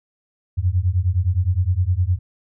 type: beating tone pair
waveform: sine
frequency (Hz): 86 / 95.7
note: F2 / G2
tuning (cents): -26 / -41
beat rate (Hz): 9.7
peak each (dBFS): -19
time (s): 0.57-2.19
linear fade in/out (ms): 20
effects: none